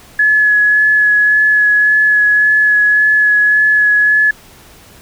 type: tone with vibrato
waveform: sine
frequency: 1699 Hz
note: G#6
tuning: 39 cents sharp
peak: -7 dBFS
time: 0.19-4.31 s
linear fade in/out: 5 ms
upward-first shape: sine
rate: 1.8 Hz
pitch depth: 14 cents each way
effects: pink hiss -41 dBFS RMS until 5.01 s